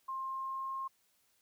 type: tone with pitch glide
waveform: sine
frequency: 1060 to 1068.6 Hz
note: C6 to C6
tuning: +22 to +36 cents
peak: -36 dBFS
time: 0.08-0.88 s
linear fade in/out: 10 ms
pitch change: +14 cents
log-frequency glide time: 0.23-0.74 s
effects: white hiss -73 dBFS RMS until 1.41 s